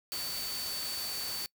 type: tone in noise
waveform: sine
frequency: 4527 Hz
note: C#8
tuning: 36 cents sharp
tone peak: -37 dBFS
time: 0.12-1.46 s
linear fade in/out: 0 ms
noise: white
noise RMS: -39 dBFS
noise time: 0.12-1.46 s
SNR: -1 dB
effects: noise-tail reverb RT60 0.1 s tail -25 dB re dry